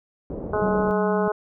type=low-pass noise; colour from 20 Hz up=white; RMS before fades=-32 dBFS; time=0.3-0.91 s; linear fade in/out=0 ms; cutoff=540 Hz; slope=24 dB/octave
type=harmonic tone; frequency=211 Hz; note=G#3; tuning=28 cents sharp; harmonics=2 / 3 / 4 / 5 / 6 / 7; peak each=-23 / -27 / -29 / -31 / -33 / -34 dBFS; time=0.53-1.32 s; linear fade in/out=5 ms
type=tone; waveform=sine; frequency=190.9 Hz; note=G3; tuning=46 cents flat; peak=-24 dBFS; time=0.62-1.28 s; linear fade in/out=0 ms
effects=none